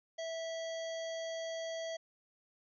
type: harmonic tone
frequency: 655 Hz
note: E5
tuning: 11 cents flat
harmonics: 1 / 3 / 5 / 7 / 9 / 10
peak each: -38 / -49 / -49 / -54 / -55 / -57 dBFS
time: 0.18-1.97 s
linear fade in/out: 10 ms
effects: none